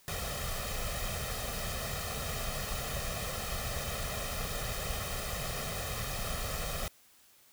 pink noise with comb filter, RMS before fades -36 dBFS, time 0.08-6.88 s, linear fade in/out 0 ms, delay 1.6 ms, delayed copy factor +0.75, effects white hiss -62 dBFS RMS until 7.52 s

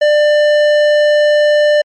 sine tone with tanh clipping, 595 Hz, D5, 22 cents sharp, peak -9 dBFS, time 0.01-1.82 s, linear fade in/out 10 ms, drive 14 dB, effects MP3 64 kbps

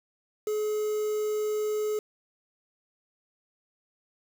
triangle tone with quantisation, 425 Hz, G#4, 40 cents sharp, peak -24 dBFS, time 0.47-1.99 s, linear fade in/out 2 ms, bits 7, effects none

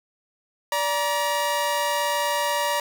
sawtooth tone pair together, 581 / 948.8 Hz, D5 / A#5, -19 / +30 cents, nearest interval minor sixth, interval 849 cents, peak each -22 / -20 dBFS, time 0.72-2.8 s, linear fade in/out 2 ms, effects none

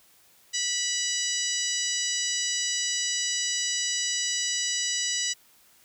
harmonic tone, 980 Hz, B5, 14 cents flat, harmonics 2 / 3 / 4 / 5 / 6 / 7 / 8, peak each -35 / -33 / -34 / -34 / -31 / -36 / -33 dBFS, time 0.53-5.34 s, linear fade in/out 20 ms, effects white hiss -59 dBFS RMS until 5.84 s

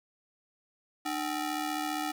sawtooth ring-modulated tone, 529 Hz, C5, 19 cents sharp, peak -24 dBFS, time 1.05-2.12 s, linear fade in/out 10 ms, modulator 227 Hz, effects none

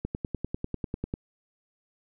click train, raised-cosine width 3 ms, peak -17 dBFS, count 12, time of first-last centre 0.05-1.139 s, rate 10.1 Hz, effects none

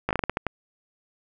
slowing click train, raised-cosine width 0.5 ms, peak -9 dBFS, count 9, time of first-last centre 0.09-0.467 s, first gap 17 ms, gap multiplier 1.28, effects none

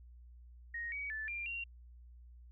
sine tone with pitch steps, 1869 / 2263 / 1750 / 2386 / 2757 Hz, A#6 / C#7 / A6 / D7 / F7, +4 / +35 / -10 / +27 / -23 cents, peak -38 dBFS, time 0.74-1.64 s, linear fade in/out 5 ms, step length 180 ms, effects added 60 Hz sine -53 dBFS peak until 2.51 s

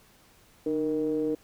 triangle ring-modulated tone, 81.1 Hz, E2, 28 cents flat, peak -20 dBFS, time 0.66-1.35 s, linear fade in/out 5 ms, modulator 386 Hz, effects pink hiss -59 dBFS RMS until 1.43 s

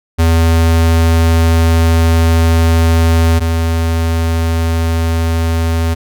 square tone pair in turn, 82.41 / 82.41 Hz, E2 / E2, 0 / 0 cents, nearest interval unison, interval 0 cents, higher neither, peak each -8 / -12 dBFS, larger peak first, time 0.18-3.4 / 3.4-5.95 s, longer first, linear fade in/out 20 ms, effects none

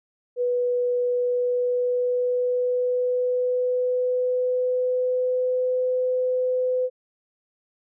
sine tone with pitch glide, 491.1 to 506.4 Hz, B4 to B4, -10 to +43 cents, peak -20 dBFS, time 0.36-6.9 s, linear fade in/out 50 ms, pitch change +53 cents, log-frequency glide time 1.01-5.84 s, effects none

